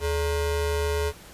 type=ring-modulated tone; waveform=square; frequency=251 Hz; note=B3; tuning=28 cents sharp; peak=-21 dBFS; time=0-1.13 s; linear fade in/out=50 ms; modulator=175 Hz; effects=pink hiss -47 dBFS RMS until 1.33 s + resampled to 32000 Hz